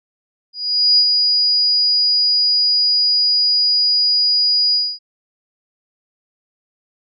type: tone with ADSR envelope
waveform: sine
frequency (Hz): 4900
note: D#8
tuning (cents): -27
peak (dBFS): -8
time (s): 0.53-4.99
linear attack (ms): 450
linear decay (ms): 65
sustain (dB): -4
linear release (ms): 250
effects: none